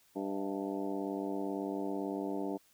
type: harmonic tone with a mistuned harmonic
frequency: 98 Hz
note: G2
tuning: in tune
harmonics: 2 / 3 / 4 / 5 / 6 / 7 / 8 / 9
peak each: -42 / -37 / -40 / -44 / -46 / -45 / -52 / -47 dBFS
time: 0.15-2.58 s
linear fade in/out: 20 ms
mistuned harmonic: 6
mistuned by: +88 cents
effects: white hiss -67 dBFS RMS until 2.73 s